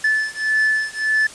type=beating tone pair; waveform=triangle; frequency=1742 / 1743.7 Hz; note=A6 / A6; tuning=-18 / -16 cents; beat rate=1.7 Hz; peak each=-18 dBFS; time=0.04-1.27 s; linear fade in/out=5 ms; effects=white hiss -38 dBFS RMS until 1.34 s + resampled to 22050 Hz